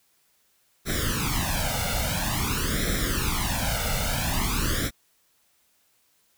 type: noise with flanger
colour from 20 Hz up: pink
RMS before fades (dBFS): -26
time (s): 0.85-4.91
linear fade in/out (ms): 50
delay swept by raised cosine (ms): 0.53 to 1.42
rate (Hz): 0.49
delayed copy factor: +0.95
effects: white hiss -66 dBFS RMS until 6.37 s